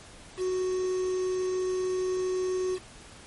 triangle tone with quantisation, 370 Hz, F#4, in tune, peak -24 dBFS, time 0.37-2.79 s, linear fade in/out 50 ms, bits 7, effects pink hiss -49 dBFS RMS until 3.26 s + MP3 48 kbps

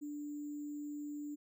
sine tone with sample-and-hold, 293.7 Hz, D4, in tune, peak -40 dBFS, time 0.01-1.36 s, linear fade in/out 20 ms, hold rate 7350 Hz, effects none

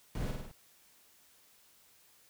brown noise with echo, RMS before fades -37 dBFS, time 0.15-0.31 s, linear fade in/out 2 ms, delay 51 ms, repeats 4, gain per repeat -3 dB, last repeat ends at 0.514 s, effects white hiss -64 dBFS RMS until 2.29 s

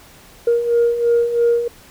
sine beating tone pair, 469 / 472 Hz, A#4 / A#4, +11 / +22 cents, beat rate 3 Hz, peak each -19 / -13 dBFS, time 0.47-1.68 s, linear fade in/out 5 ms, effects tanh soft clip ceiling -8 dBFS + pink hiss -45 dBFS RMS until 1.9 s

